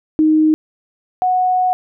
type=tone pair in turn; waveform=sine; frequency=311.1 / 735.7 Hz; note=D#4 / F#5; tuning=0 / -10 cents; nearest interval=octave + minor third; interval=1490 cents; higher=second; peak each=-9 / -12 dBFS; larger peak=first; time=0.19-0.54 / 1.22-1.73 s; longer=second; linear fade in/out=0 ms; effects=none